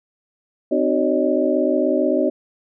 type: tone cluster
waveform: sine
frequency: 258.8 / 305.4 / 376.4 / 560 / 616 Hz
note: C4 / D#4 / F#4 / C#5 / D#5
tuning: -19 / -32 / +30 / +18 / -17 cents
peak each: -22 dBFS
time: 0.71-2.3 s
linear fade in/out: 10 ms
effects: none